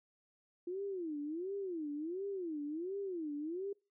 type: tone with vibrato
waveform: sine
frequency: 341 Hz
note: F4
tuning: 41 cents flat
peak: -37 dBFS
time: 0.67-3.73 s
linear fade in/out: 5 ms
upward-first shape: sine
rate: 1.4 Hz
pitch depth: 280 cents each way
effects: noise-tail reverb RT60 0.3 s tail -25 dB re dry